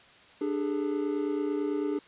triangle tone cluster, 295.9 / 403 / 432 Hz, D4 / G4 / A4, +13 / +48 / -32 cents, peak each -28 / -30 / -33 dBFS, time 0.41-1.99 s, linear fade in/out 5 ms, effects white hiss -55 dBFS RMS until 2.07 s + resampled to 8000 Hz

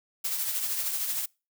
blue noise with tremolo, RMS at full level -28 dBFS, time 0.24-1.26 s, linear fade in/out 10 ms, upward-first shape triangle, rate 13 Hz, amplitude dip 50%, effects noise-tail reverb RT60 0.3 s tail -26 dB re dry

